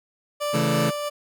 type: tone with tremolo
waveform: 30% pulse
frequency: 587.3 Hz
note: D5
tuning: in tune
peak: -21 dBFS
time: 0.4-1.1 s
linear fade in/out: 20 ms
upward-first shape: sine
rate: 3 Hz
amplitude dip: 35%
type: chord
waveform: sawtooth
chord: A major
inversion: first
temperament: just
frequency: 137.5 / 165 / 220 Hz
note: C#3 / E3 / A3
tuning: -14 / +2 / 0 cents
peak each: -21 dBFS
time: 0.53-0.91 s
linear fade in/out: 20 ms
effects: none